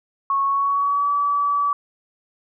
sine tone with pitch glide, 1102 to 1148.1 Hz, C#6 to D6, -11 to -40 cents, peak -17 dBFS, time 0.3-1.73 s, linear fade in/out 2 ms, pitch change +71 cents, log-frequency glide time 0.43-1.1 s, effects none

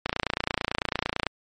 click train, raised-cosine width 0.3 ms, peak -8 dBFS, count 36, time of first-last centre 0.06-1.267 s, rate 29 Hz, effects MP3 48 kbps

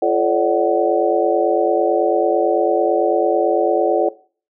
sine tone cluster, 343.4 / 432.5 / 549 / 598 / 748 Hz, F4 / A4 / C#5 / D5 / F#5, -29 / -30 / -17 / +31 / +19 cents, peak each -20 dBFS, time 0.02-4.09 s, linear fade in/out 5 ms, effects noise-tail reverb RT60 0.4 s tail -18 dB re dry

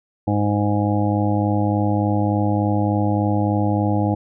harmonic tone, 103.4 Hz, G#2, 7 cents flat, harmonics 1 / 2 / 3 / 5 / 6 / 7 / 8, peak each -20 / -23 / -22 / -28 / -31 / -29 / -27 dBFS, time 0.27-4.15 s, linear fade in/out 10 ms, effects none

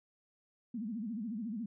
sine tone with vibrato, 221.2 Hz, A3, 9 cents sharp, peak -36 dBFS, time 0.74-1.66 s, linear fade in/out 5 ms, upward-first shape sine, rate 14 Hz, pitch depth 180 cents each way, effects none

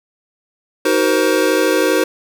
square chord, C half-diminished seventh, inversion first, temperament just, 314 / 376.7 / 470.9 / 523.3 Hz, Eb4 / Gb4 / Bb4 / C5, +16 / +31 / +18 / 0 cents, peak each -19 dBFS, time 0.85-2.04 s, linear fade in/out 5 ms, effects none

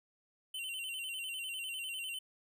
square tone with vibrato, 2900 Hz, F#7, 35 cents flat, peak -39 dBFS, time 0.54-2.19 s, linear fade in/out 5 ms, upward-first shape square, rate 10 Hz, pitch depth 88 cents each way, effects none

